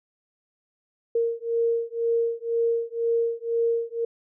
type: beating tone pair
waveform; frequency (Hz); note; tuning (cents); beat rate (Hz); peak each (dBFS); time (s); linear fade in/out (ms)
sine; 462.6 / 464.6; A#4 / A#4; -13 / -6; 2; -25; 1.15-4.05; 5
effects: none